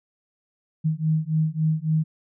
sine beating tone pair, 155.56 / 159.16 Hz, D#3 / D#3, 0 / +40 cents, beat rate 3.6 Hz, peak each -23 dBFS, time 0.84-2.04 s, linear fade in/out 20 ms, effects none

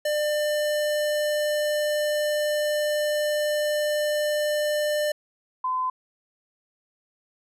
square / sine tone pair in turn, 598 / 1021.8 Hz, D5 / C6, +31 / -41 cents, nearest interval major sixth, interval 928 cents, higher second, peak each -23 dBFS, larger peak neither, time 0.05-5.12 / 5.64-5.9 s, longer first, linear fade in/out 5 ms, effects resampled to 32000 Hz

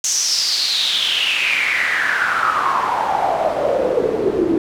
pink noise with band-pass filter sweep, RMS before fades -18 dBFS, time 0.04-4.58 s, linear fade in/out 2 ms, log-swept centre 6400 to 320 Hz, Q 6.9, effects none

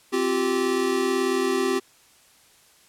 square chord, C suspended fourth, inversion none, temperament equal with one note detuned, 261.6 / 349.2 / 387.5 Hz, C4 / F4 / G4, 0 / 0 / -20 cents, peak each -28 / -28 / -24 dBFS, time 0.12-1.8 s, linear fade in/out 20 ms, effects white hiss -56 dBFS RMS until 2.88 s + low-pass 11000 Hz 12 dB/octave

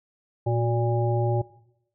harmonic tone with a mistuned harmonic, 116.54 Hz, A#2, in tune, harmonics 1 / 3 / 5 / 7, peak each -23 / -28 / -30 / -31 dBFS, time 0.46-1.42 s, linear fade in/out 10 ms, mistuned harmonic 3, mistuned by +73 cents, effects noise-tail reverb RT60 0.8 s tail -19 dB re dry

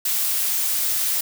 blue noise, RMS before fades -22 dBFS, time 0.05-1.21 s, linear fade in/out 5 ms, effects none

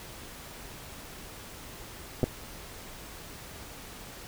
clicks, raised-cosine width 2 ms, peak -12 dBFS, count 2, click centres 2.232 / 2.24 s, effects pink hiss -45 dBFS RMS until 4.27 s

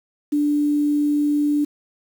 sine tone with quantisation, 293.7 Hz, D4, in tune, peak -16 dBFS, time 0.32-1.65 s, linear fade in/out 10 ms, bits 7, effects none

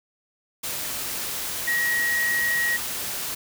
sine tone in noise, 1900 Hz, A#6, 33 cents sharp, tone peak -21 dBFS, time 1.67-2.77 s, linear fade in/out 10 ms, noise white, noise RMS -30 dBFS, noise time 0.63-3.35 s, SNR +6 dB, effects none

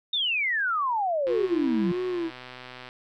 sine exponential sweep, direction down, 3729 to 171.8 Hz, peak -23 dBFS, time 0.13-1.92 s, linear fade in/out 5 ms
triangle tone with vibrato, 343.7 Hz, F4, 28 cents flat, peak -24 dBFS, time 1.26-2.31 s, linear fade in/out 50 ms, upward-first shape sine, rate 1.6 Hz, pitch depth 120 cents each way
click train, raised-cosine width 0.3 ms, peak -25 dBFS, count 205, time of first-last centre 1.27-2.889 s, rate 126 Hz
effects none

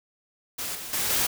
white noise with level steps, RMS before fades -32 / -37 / -27 / -24 dBFS, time 0.58-1.27 s, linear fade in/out 10 ms, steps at 0.75 / 0.93 / 1.1 s, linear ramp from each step 2 ms, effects none

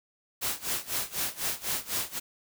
white noise with tremolo, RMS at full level -29 dBFS, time 0.41-2.2 s, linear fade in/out 20 ms, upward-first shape sine, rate 4 Hz, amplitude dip 90%, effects none

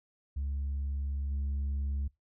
sine tone with level steps, 69.8 Hz, C#2, 13 cents sharp, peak -29 / -27 dBFS, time 0.36-2.08 s, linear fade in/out 10 ms, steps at 1.3 s, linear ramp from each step 20 ms, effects noise-tail reverb RT60 0.2 s tail -25 dB re dry + tanh soft clip ceiling -29 dBFS

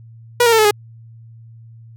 sawtooth tone with pitch steps, 483.1 / 465 / 447.6 / 430.9 / 414.8 Hz, B4 / A#4 / A4 / A4 / G#4, -38 / -4 / +30 / -36 / -2 cents, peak -6 dBFS, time 0.4-0.71 s, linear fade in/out 5 ms, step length 62 ms, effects added 114 Hz sine -38 dBFS peak until 1.96 s

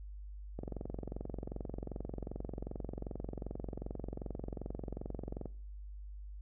click train, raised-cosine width 2 ms, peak -27 dBFS, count 111, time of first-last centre 0.59-5.457 s, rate 22.6 Hz, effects noise-tail reverb RT60 0.5 s tail -22 dB re dry + added 50 Hz sine -44 dBFS peak until 6.41 s

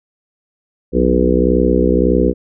harmonic tone with a mistuned harmonic, 61.74 Hz, B1, in tune, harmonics 1 / 3 / 4 / 5 / 6 / 7 / 8, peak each -18 / -18 / -18 / -18 / -18 / -18 / -18 dBFS, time 0.92-2.34 s, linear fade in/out 50 ms, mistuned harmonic 3, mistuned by -69 cents, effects none

